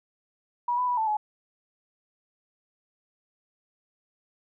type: tone with pitch steps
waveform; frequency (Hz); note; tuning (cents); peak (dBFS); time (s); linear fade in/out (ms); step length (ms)
sine; 967 / 995 / 980 / 882 / 848; B5 / B5 / B5 / A5 / G#5; -37 / +13 / -14 / +4 / +36; -23; 0.68-1.17; 5; 98
effects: none